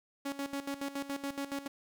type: tone with tremolo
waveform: sawtooth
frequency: 278.8 Hz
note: C#4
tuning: 10 cents sharp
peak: -30 dBFS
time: 0.25-1.68 s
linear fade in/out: 10 ms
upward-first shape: square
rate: 7.1 Hz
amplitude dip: 75%
effects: none